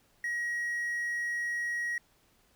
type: tone with hard clipping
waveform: triangle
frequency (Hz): 1900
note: A#6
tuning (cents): +33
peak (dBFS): -31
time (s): 0.24-1.98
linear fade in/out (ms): 2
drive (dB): 5
effects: pink hiss -67 dBFS RMS until 2.55 s